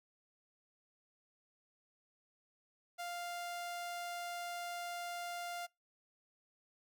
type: tone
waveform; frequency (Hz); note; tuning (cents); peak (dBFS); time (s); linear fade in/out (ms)
sawtooth; 698.5; F5; 0; -37; 2.98-5.67; 20
effects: noise-tail reverb RT60 0.2 s tail -24 dB re dry